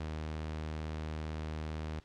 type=tone; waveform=sawtooth; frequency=77.78 Hz; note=D#2; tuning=in tune; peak=-33 dBFS; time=0-2 s; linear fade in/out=5 ms; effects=pink hiss -64 dBFS RMS until 2.04 s + low-pass 5000 Hz 12 dB/octave

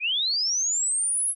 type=linear sweep; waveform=sine; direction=up; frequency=2349 to 11000 Hz; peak=-22 dBFS; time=0-1.35 s; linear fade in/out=50 ms; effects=none

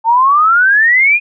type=exponential sweep; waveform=sine; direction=up; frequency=887 to 2489 Hz; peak=-6 dBFS; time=0.04-1.2 s; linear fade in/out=50 ms; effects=none

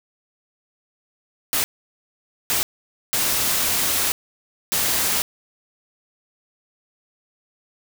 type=noise bursts at uneven times; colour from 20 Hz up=white; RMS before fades=-21 dBFS; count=4; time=1.53-1.64 / 2.5-2.63 / 3.13-4.12 / 4.72-5.22 s; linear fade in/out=0 ms; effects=none

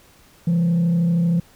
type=tone with frequency modulation; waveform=sine; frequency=170.1 Hz; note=F3; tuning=45 cents flat; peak=-13 dBFS; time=0.47-1.4 s; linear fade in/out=5 ms; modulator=32.9 Hz; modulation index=0.3; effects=tanh soft clip ceiling -14 dBFS + pink hiss -52 dBFS RMS until 1.55 s

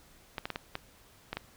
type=clicks; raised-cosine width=0.3 ms; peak=-18 dBFS; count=7; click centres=0.382 / 0.455 / 0.503 / 0.559 / 0.754 / 1.33 / 1.37 s; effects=pink hiss -59 dBFS RMS until 1.56 s

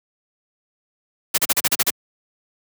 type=noise bursts; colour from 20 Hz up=white; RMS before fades=-17 dBFS; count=8; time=1.34-1.905 s; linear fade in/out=10 ms; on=40 ms; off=35 ms; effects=high-pass 100 Hz 12 dB/octave

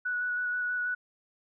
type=tone with vibrato; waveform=sine; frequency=1472 Hz; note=F#6; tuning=9 cents flat; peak=-28 dBFS; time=0.05-0.95 s; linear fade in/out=10 ms; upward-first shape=square; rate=6.2 Hz; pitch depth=10 cents each way; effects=none

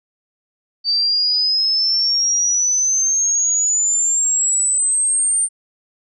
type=exponential sweep; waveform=sine; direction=up; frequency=4600 to 8940 Hz; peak=-14 dBFS; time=0.84-5.49 s; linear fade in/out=50 ms; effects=none

